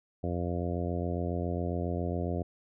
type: harmonic tone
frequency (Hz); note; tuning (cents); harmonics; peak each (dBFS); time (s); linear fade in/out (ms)
87.3; F2; 0; 1 / 2 / 3 / 4 / 5 / 6 / 7 / 8; -33 / -36 / -38 / -39 / -40 / -41 / -41 / -42; 0.23-2.43; 10
effects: none